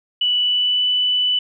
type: tone with pitch glide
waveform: sine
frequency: 2960 to 2984 Hz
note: F#7 to F#7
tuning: 0 to +14 cents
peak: -15 dBFS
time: 0.21-1.39 s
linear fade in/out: 5 ms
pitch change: +14 cents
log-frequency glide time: 0.38-0.85 s
effects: none

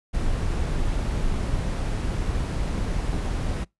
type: noise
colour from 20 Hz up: brown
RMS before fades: -25 dBFS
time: 0.13-3.65 s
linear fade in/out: 20 ms
effects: noise-tail reverb RT60 0.2 s tail -26 dB re dry + resampled to 24000 Hz

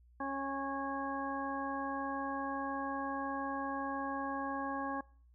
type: harmonic tone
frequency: 274.4 Hz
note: C#4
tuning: 17 cents flat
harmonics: 1 / 2 / 3 / 4 / 6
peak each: -40 / -44 / -41 / -41 / -45 dBFS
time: 0.2-5.01 s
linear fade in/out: 5 ms
effects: noise-tail reverb RT60 0.5 s tail -24 dB re dry + added 60 Hz sine -60 dBFS peak until 5.34 s

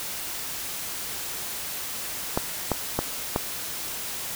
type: clicks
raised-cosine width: 1 ms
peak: -8 dBFS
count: 4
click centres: 2.375 / 2.717 / 2.99 / 3.361 s
effects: white hiss -33 dBFS RMS until 4.35 s

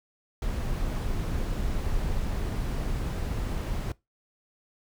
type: noise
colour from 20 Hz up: brown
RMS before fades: -29 dBFS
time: 0.42-3.92 s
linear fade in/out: 2 ms
effects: noise-tail reverb RT60 0.2 s tail -21 dB re dry

